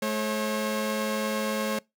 sawtooth tone pair together, 214.9 / 541.5 Hz, A3 / C#5, -41 / -41 cents, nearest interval octave + major third, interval 1600 cents, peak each -25 dBFS, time 0.02-1.79 s, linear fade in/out 5 ms, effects noise-tail reverb RT60 0.2 s tail -24 dB re dry

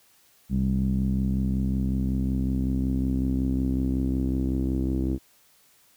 sawtooth tone with low-pass filter sweep, 65.41 Hz, C2, in tune, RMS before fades -25 dBFS, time 0.49-5.19 s, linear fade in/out 50 ms, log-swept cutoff 200 to 310 Hz, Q 4.7, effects white hiss -60 dBFS RMS until 5.96 s

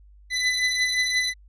25% pulse beating tone pair, 2000 / 2005.7 Hz, B6 / B6, +21 / +26 cents, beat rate 5.7 Hz, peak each -19 / -23 dBFS, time 0.3-1.34 s, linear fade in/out 50 ms, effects added 50 Hz sine -48 dBFS peak until 1.48 s + resampled to 22050 Hz

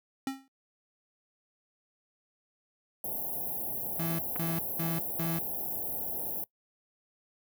square tone with exponential decay, 268.6 Hz, C4, 46 cents sharp, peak -28 dBFS, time 0.27-0.48 s, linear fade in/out 1 ms, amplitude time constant 44 ms
white band-stop noise, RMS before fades -35 dBFS, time 3.04-6.44 s, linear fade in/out 2 ms, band 880 to 11000 Hz, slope 96 dB/octave
35% pulse tone bursts, 165.4 Hz, E3, 6 cents sharp, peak -29 dBFS, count 4, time 3.99-5.39 s, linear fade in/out 5 ms, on 200 ms, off 200 ms
clicks, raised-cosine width 0.5 ms, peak -25 / -23 dBFS, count 2, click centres 4.359 / 4.363 s
effects noise-tail reverb RT60 0.1 s tail -22 dB re dry + high-pass 80 Hz 12 dB/octave

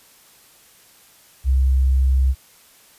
sine tone, 65.8 Hz, C2, 10 cents sharp, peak -13 dBFS, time 1.44-2.35 s, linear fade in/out 50 ms, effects white hiss -51 dBFS RMS until 2.98 s + resampled to 32000 Hz

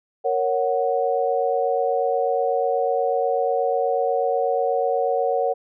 sine chord, F# major, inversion first, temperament equal, 466.2 / 554.4 / 740 Hz, A#4 / C#5 / F#5, 0 / 0 / 0 cents, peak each -23 dBFS, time 0.24-5.54 s, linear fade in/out 20 ms, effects none

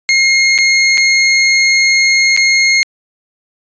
sawtooth tone with dropouts, 2143 Hz, C7, 41 cents sharp, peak -4 dBFS, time 0.09-2.83 s, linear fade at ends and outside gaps 0 ms, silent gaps 0.579-0.586 / 0.974-0.979 / 2.365-2.374 s, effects resampled to 16000 Hz

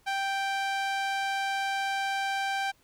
sawtooth tone with band-pass filter, 784 Hz, G5, in tune, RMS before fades -30 dBFS, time 0.06-2.72 s, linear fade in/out 20 ms, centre 1700 Hz, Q 0.53, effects pink hiss -65 dBFS RMS until 2.83 s

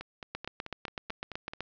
two click trains, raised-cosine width 0.3 ms, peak -19 / -24 dBFS, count 11 / 8, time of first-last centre 0.35-1.606 / 0.01-1.535 s, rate 7.96 / 4.59 Hz, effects resampled to 16000 Hz + 9-bit

